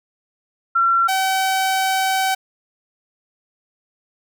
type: tone pair in turn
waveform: sine / sawtooth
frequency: 1361 / 763.8 Hz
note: F6 / G5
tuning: -45 / -45 cents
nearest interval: minor seventh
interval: 1000 cents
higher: first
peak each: -13 dBFS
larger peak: neither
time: 0.75-1.08 / 1.08-2.35 s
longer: second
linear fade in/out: 10 ms
effects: none